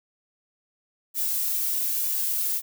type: noise with flanger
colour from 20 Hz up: violet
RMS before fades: -26 dBFS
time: 1.14-2.62 s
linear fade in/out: 50 ms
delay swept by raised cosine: 1.7 to 2.25 ms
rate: 1.1 Hz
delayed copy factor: +0.5
effects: none